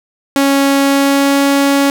sawtooth tone with pitch glide, 276.7 to 279.1 Hz, C#4 to C#4, -3 to +12 cents, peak -5 dBFS, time 0.36-1.9 s, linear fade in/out 0 ms, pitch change +15 cents, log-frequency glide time 0.8-1.42 s, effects none

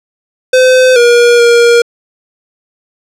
square tone with pitch steps, 512 / 477.6 / 472.5 Hz, C5 / A#4 / A#4, -38 / +42 / +23 cents, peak -4 dBFS, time 0.53-1.82 s, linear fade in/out 5 ms, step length 430 ms, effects low-pass 8000 Hz 12 dB/octave

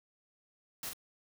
white noise with echo, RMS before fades -40 dBFS, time 0.83-0.89 s, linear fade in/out 2 ms, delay 43 ms, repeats 1, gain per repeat -4 dB, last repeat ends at 0.933 s, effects none

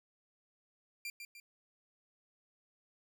sawtooth tone with echo, 2376 Hz, D7, 20 cents sharp, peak -36 dBFS, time 1.05-1.1 s, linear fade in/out 2 ms, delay 150 ms, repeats 2, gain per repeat -6 dB, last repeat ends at 1.4 s, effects none

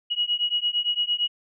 sine beating tone pair, 2901 / 2909.8 Hz, F#7 / F#7, -35 / -30 cents, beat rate 8.8 Hz, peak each -25 dBFS, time 0.1-1.28 s, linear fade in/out 20 ms, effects none

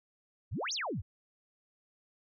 sine exponential two-way sweep, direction up then down, 68.7 to 6800 to 68.7 Hz, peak -33 dBFS, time 0.51-1.02 s, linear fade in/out 20 ms, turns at 0.73 s, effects none

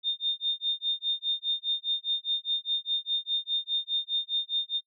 sine tone with tremolo, 3637 Hz, A#7, 43 cents flat, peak -23 dBFS, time 0.03-4.81 s, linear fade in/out 50 ms, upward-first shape sine, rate 4.9 Hz, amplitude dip 100%, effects noise-tail reverb RT60 0.1 s tail -21 dB re dry

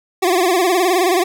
25% pulse tone with vibrato, 361.2 Hz, F#4, 42 cents flat, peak -9 dBFS, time 0.22-1.24 s, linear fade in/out 10 ms, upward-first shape sine, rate 19 Hz, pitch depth 110 cents each way, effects none

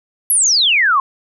sine exponential sweep, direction down, 11650 to 1032 Hz, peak -10 dBFS, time 0.3-1 s, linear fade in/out 2 ms, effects none

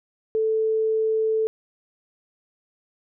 sine tone, 440 Hz, A4, in tune, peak -19 dBFS, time 0.35-1.47 s, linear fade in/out 0 ms, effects none

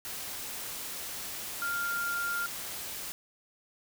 sine tone in noise, 1396.9 Hz, F6, in tune, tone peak -30 dBFS, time 1.62-2.46 s, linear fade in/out 0 ms, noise white, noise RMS -39 dBFS, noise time 0.05-3.12 s, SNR +6 dB, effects none

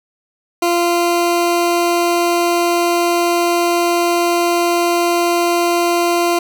20% pulse tone, 345.5 Hz, F4, 19 cents flat, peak -8 dBFS, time 0.62-6.39 s, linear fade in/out 5 ms, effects none

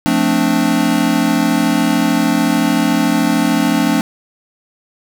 square chord, D minor seventh, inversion first, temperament equal with one note detuned, 174.61 / 220 / 260.1 / 293.7 Hz, F3 / A3 / C4 / D4, 0 / 0 / -10 / 0 cents, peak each -21 / -18 / -18 / -17 dBFS, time 0.06-4.01 s, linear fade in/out 0 ms, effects none

